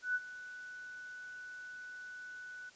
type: tone with ADSR envelope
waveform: sine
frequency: 1487 Hz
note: F#6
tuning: 8 cents sharp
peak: -29 dBFS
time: 0.02-2.7 s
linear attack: 130 ms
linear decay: 39 ms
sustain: -16 dB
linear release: 13 ms
effects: white hiss -60 dBFS RMS until 2.75 s + resampled to 16000 Hz